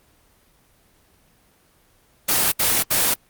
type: noise bursts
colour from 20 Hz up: white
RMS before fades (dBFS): -18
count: 3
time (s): 2.28-3.142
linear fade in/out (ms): 10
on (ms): 240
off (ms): 71
effects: pink hiss -58 dBFS RMS until 3.29 s + Opus 24 kbps